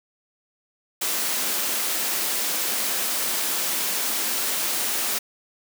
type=high-pass noise; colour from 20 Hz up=white; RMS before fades=-25 dBFS; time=1.01-5.19 s; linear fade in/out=10 ms; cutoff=200 Hz; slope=24 dB/octave; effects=none